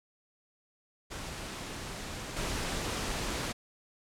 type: noise with level steps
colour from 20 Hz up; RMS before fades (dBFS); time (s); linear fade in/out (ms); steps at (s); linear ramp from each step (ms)
pink; -40 / -34; 1.1-3.53; 20; 2.36; 10
effects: low-pass 9000 Hz 12 dB/octave